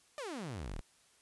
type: exponential sweep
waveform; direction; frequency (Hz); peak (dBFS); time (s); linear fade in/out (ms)
sawtooth; down; 622.3 to 30; -36; 0.18-0.81; 0
effects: white hiss -67 dBFS RMS until 1.21 s + resampled to 24000 Hz